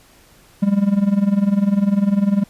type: tone with tremolo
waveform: triangle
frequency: 200 Hz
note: G3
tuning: 35 cents sharp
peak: -8 dBFS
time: 0.62-2.44 s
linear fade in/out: 10 ms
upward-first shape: sine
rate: 20 Hz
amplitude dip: 80%
effects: pink hiss -50 dBFS RMS until 2.49 s + resampled to 32000 Hz